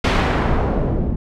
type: noise with low-pass filter sweep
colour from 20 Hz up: pink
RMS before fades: -18 dBFS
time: 0.04-1.16 s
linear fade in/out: 5 ms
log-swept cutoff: 3600 to 270 Hz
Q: 0.77
effects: none